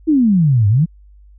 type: exponential two-way sweep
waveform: sine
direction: down then up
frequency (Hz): 329.6 to 98 to 176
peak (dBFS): -9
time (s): 0.07-0.86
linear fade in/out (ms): 20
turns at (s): 0.68
effects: added 50 Hz sine -41 dBFS peak until 1.38 s